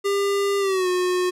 square tone with pitch glide, 400 to 362.6 Hz, G4 to F#4, +35 to -35 cents, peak -20 dBFS, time 0.04-1.31 s, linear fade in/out 20 ms, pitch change -170 cents, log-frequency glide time 0.59-0.88 s, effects low-pass 11000 Hz 12 dB/octave

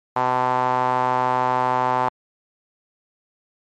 sawtooth tone with band-pass filter, 126.7 Hz, B2, 45 cents sharp, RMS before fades -20 dBFS, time 0.16-2.09 s, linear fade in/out 5 ms, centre 920 Hz, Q 4.2, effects MP3 64 kbps

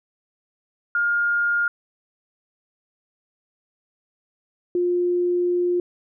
sine tone pair in turn, 1415 / 353.8 Hz, F6 / F4, +22 / +23 cents, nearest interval 2 octaves, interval 2399 cents, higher first, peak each -18 dBFS, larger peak neither, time 0.95-1.68 / 4.75-5.8 s, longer second, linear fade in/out 2 ms, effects none

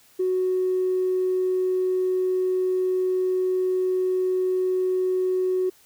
triangle tone with tanh clipping, 370 Hz, F#4, in tune, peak -20 dBFS, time 0.19-5.7 s, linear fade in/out 10 ms, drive 4 dB, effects white hiss -56 dBFS RMS until 5.85 s

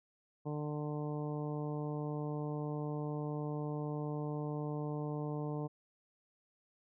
harmonic tone, 149.2 Hz, D3, 28 cents sharp, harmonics 1 / 2 / 3 / 4 / 5 / 6 / 7, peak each -38 / -42 / -43 / -48 / -50 / -51 / -53 dBFS, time 0.45-5.68 s, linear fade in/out 20 ms, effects none

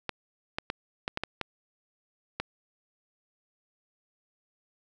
clicks, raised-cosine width 0.3 ms, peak -14 dBFS, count 8, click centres 0.093 / 0.585 / 0.701 / 1.079 / 1.174 / 1.236 / 1.413 / 2.4 s, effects none

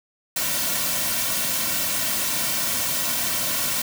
white noise with comb filter, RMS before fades -24 dBFS, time 0.36-3.82 s, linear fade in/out 5 ms, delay 2.4 ms, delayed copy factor -0.65, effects none

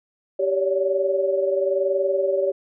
sine tone cluster, 390.1 / 561 / 582 Hz, G4 / C#5 / D5, -8 / +21 / -16 cents, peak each -23 / -21 / -27 dBFS, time 0.39-2.52 s, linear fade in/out 10 ms, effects none

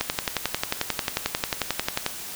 click train, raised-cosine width 0.2 ms, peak -5 dBFS, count 24, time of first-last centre 0.01-2.064 s, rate 11.2 Hz, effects white hiss -36 dBFS RMS until 2.35 s

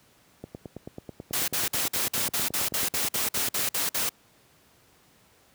click train, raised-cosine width 2 ms, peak -23 dBFS, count 30, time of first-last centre 0.44-3.592 s, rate 9.2 Hz
white noise bursts, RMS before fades -27 dBFS, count 14, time 1.33-4.093 s, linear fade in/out 5 ms, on 150 ms, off 51 ms
effects pink hiss -60 dBFS RMS until 5.54 s + high-pass 80 Hz 12 dB/octave

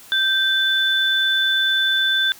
sine tone pair together, 1564 / 3511 Hz, G6 / A7, -4 / -4 cents, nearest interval octave + major second, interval 1400 cents, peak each -19 / -18 dBFS, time 0.12-2.32 s, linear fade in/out 0 ms, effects white hiss -44 dBFS RMS until 2.39 s

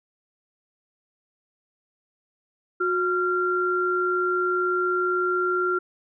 sine tone pair together, 363.4 / 1379 Hz, F#4 / F6, -31 / -22 cents, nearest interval octave + major seventh, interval 2309 cents, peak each -24 / -23 dBFS, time 2.8-5.79 s, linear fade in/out 10 ms, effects none

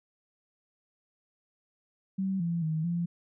sine tone with pitch steps, 191.7 / 169.5 / 157.9 / 171.7 Hz, G3 / E3 / D#3 / F3, -38 / +49 / +26 / -29 cents, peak -27 dBFS, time 2.18-3.06 s, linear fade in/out 10 ms, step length 220 ms, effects none

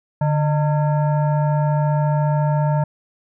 sine tone with frequency modulation, 147.6 Hz, D3, 9 cents sharp, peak -15 dBFS, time 0.21-2.84 s, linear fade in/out 5 ms, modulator 758 Hz, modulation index 0.68, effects none

